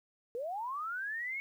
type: linear sweep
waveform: sine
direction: up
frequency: 451.8 to 2217 Hz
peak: -35 dBFS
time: 0.35-1.4 s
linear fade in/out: 0 ms
effects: 11-bit